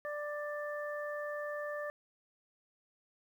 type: harmonic tone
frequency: 590 Hz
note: D5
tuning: 8 cents sharp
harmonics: 1 / 2 / 3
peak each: -38 / -45 / -43 dBFS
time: 0.05-1.9 s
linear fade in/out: 0 ms
effects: 11-bit